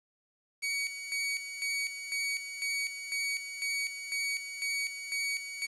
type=tone with tremolo; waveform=sawtooth; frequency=2253 Hz; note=C#7; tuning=28 cents sharp; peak=-27 dBFS; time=0.62-5.67 s; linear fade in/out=20 ms; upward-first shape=square; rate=2 Hz; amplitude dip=60%; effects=resampled to 24000 Hz + 9-bit